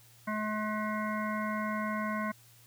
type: harmonic tone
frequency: 213.7 Hz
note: G#3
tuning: 50 cents sharp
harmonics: 1 / 3 / 5 / 7 / 9 / 10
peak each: -34 / -39 / -36 / -40 / -43 / -45 dBFS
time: 0.27-2.32 s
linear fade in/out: 10 ms
effects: added 117 Hz sine -60 dBFS peak until 2.66 s + white hiss -60 dBFS RMS until 2.66 s